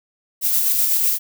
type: noise with tremolo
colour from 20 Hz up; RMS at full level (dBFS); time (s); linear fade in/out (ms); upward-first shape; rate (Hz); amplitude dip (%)
violet; -17; 0.41-1.19; 50; square; 8; 25
effects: none